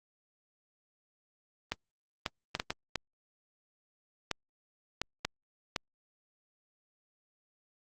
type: clicks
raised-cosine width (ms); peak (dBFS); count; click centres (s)
0.2; -13; 10; 1.72 / 2.262 / 2.551 / 2.599 / 2.705 / 2.957 / 4.313 / 5.016 / 5.25 / 5.762
effects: Opus 32 kbps